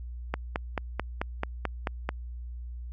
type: click train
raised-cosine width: 0.5 ms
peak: -13 dBFS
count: 9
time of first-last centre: 0.34-2.091 s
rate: 4.57 Hz
effects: added 60 Hz sine -36 dBFS peak until 2.92 s